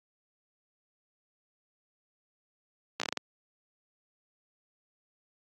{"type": "slowing click train", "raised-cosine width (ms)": 0.2, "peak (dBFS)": -13, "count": 7, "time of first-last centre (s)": [3, 3.173], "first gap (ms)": 15, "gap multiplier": 1.26, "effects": ["high-pass 200 Hz 12 dB/octave", "AAC 48 kbps"]}